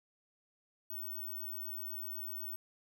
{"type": "tone", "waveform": "sine", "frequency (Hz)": 15804, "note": "B9", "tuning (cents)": 0, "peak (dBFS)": -39, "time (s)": [0.9, 2.56], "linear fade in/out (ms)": 2, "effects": []}